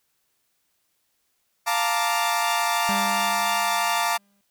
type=chord; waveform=sawtooth; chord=Bb major seventh; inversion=second; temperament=equal; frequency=698.5 / 880 / 932.3 / 1174.7 Hz; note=F5 / A5 / Bb5 / D6; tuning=0 / 0 / 0 / 0 cents; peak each=-23 dBFS; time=1.66-4.18 s; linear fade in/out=20 ms
type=tone with exponential decay; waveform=45% pulse; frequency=200.4 Hz; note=G3; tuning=38 cents sharp; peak=-26 dBFS; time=2.89-4.41 s; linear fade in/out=0 ms; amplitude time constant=330 ms
effects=white hiss -71 dBFS RMS until 4.5 s